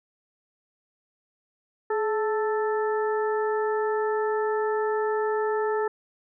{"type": "harmonic tone with a mistuned harmonic", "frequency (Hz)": 440, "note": "A4", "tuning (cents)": 0, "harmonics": [1, 2, 3, 4], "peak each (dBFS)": [-24, -30, -34, -36], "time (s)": [1.9, 5.88], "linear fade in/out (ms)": 5, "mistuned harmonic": 1, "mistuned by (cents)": -54, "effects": []}